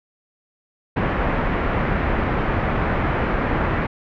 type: low-pass noise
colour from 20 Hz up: pink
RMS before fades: -21 dBFS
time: 0.96-3.87 s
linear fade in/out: 10 ms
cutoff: 2100 Hz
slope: 24 dB/octave
effects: none